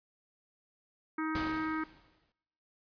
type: harmonic tone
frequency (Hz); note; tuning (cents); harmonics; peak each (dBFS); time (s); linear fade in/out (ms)
314.9; D#4; +21; 1 / 3 / 4 / 5 / 6 / 7; -33 / -42 / -39 / -42 / -48 / -46; 1.18-1.84; 5
type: noise with exponential decay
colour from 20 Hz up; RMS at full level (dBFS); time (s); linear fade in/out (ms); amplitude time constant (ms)
pink; -37; 1.35-2.32; 2; 210
effects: noise-tail reverb RT60 0.9 s tail -21 dB re dry + resampled to 11025 Hz